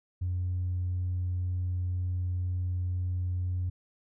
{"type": "tone with tanh clipping", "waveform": "triangle", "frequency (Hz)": 90.2, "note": "F#2", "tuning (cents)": -44, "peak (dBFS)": -28, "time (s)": [0.21, 3.7], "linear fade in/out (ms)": 10, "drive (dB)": 5, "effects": []}